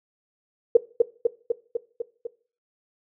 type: tone with echo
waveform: sine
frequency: 466.2 Hz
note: A#4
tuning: in tune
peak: -8 dBFS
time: 0.75-0.77 s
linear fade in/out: 5 ms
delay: 250 ms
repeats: 6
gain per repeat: -3 dB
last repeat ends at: 2.27 s
effects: noise-tail reverb RT60 0.4 s tail -19 dB re dry